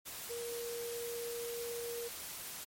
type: tone in noise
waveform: sine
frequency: 472 Hz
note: A#4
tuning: 22 cents sharp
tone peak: -39 dBFS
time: 0.29-2.09 s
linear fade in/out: 20 ms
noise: white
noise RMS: -45 dBFS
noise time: 0.05-2.65 s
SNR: +3 dB
effects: MP3 64 kbps